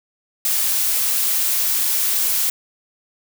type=noise; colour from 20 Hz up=blue; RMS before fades=-19 dBFS; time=0.45-2.5 s; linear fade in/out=2 ms; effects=none